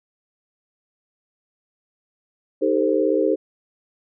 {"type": "chord", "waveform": "sine", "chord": "A half-diminished seventh", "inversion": "second", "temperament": "equal with one note detuned", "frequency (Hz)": [311.1, 392, 448.5, 523.3], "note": ["Eb4", "G4", "A4", "C5"], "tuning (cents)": [0, 0, 33, 0], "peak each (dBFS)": -22, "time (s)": [2.61, 3.36], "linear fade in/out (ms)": 20, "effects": []}